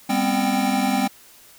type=tone cluster; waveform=square; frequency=199.7 / 245.8 / 265.8 / 787 Hz; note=G3 / B3 / C4 / G5; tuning=+32 / -8 / +27 / +7 cents; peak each=-25 dBFS; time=0.09-1.08 s; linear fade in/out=10 ms; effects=white hiss -49 dBFS RMS until 1.58 s